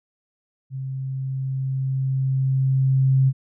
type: tone with level ramp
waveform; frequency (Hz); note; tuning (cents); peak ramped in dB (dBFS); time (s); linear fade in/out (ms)
sine; 133.1; C3; +30; -27 to -13; 0.7-3.33; 50
effects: none